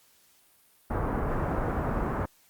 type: low-pass noise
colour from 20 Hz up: pink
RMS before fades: -29 dBFS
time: 0.9-2.26 s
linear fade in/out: 10 ms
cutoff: 1400 Hz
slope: 24 dB/octave
effects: white hiss -62 dBFS RMS until 2.49 s + Opus 48 kbps